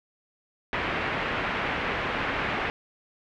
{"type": "low-pass noise", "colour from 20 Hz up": "white", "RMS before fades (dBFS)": -29, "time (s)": [0.73, 2.7], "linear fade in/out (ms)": 0, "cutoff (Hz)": 2400, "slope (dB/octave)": 24, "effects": []}